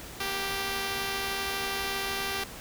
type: tone pair together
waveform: 5% pulse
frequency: 237.7 / 392 Hz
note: A#3 / G4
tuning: +34 / 0 cents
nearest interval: major sixth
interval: 866 cents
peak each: -28 / -19 dBFS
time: 0.2-2.44 s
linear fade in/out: 5 ms
effects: pink hiss -43 dBFS RMS until 2.6 s